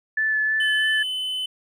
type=tone with vibrato; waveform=sine; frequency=1740 Hz; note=A6; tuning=20 cents flat; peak=-19 dBFS; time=0.17-1.03 s; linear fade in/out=5 ms; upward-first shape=sine; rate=3.1 Hz; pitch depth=13 cents each way
type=tone; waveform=triangle; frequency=3028 Hz; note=F#7; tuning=39 cents sharp; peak=-23 dBFS; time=0.6-1.46 s; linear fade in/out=5 ms
effects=none